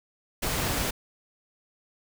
pink noise, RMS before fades -28 dBFS, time 0.42-0.91 s, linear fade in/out 10 ms, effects none

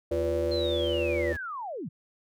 45% pulse tone, 80.5 Hz, E2, 41 cents flat, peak -33 dBFS, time 0.11-1.37 s, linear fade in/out 10 ms
sine chord, B diminished, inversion second, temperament equal with one note detuned, 349.2 / 493.9 / 576.6 Hz, F4 / B4 / D5, 0 / 0 / -32 cents, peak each -30 dBFS, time 0.11-1.33 s, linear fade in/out 5 ms
sine linear sweep, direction down, 4208 to 116.54 Hz, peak -33 dBFS, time 0.51-1.89 s, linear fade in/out 10 ms
effects none

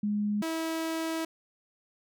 sine / sawtooth tone pair in turn, 207.7 / 324.4 Hz, G#3 / E4, 0 / -28 cents, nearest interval minor sixth, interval 772 cents, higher second, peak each -26 dBFS, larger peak neither, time 0.03-0.42 / 0.42-1.25 s, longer second, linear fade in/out 5 ms, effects none

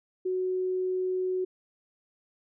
sine tone, 370 Hz, F#4, in tune, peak -26 dBFS, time 0.25-1.45 s, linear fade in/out 10 ms, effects none

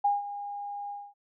sine tone with ADSR envelope, 813 Hz, G#5, 37 cents flat, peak -20 dBFS, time 0.04-1.14 s, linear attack 10 ms, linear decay 170 ms, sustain -14 dB, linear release 240 ms, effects none

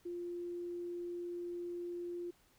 sine tone, 349.2 Hz, F4, in tune, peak -39 dBFS, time 0.05-2.31 s, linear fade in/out 10 ms, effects pink hiss -69 dBFS RMS until 2.58 s

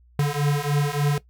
square beating tone pair, 143.3 / 146.7 Hz, D3 / D3, -42 / -2 cents, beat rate 3.4 Hz, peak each -24 / -23 dBFS, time 0.19-1.18 s, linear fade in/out 2 ms, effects noise-tail reverb RT60 0.1 s tail -18 dB re dry + added 60 Hz sine -52 dBFS peak until 1.29 s

